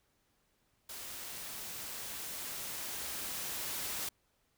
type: noise with level ramp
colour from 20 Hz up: white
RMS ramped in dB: -45 to -38 dBFS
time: 0.89-4.09 s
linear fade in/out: 5 ms
effects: pink hiss -75 dBFS RMS until 4.57 s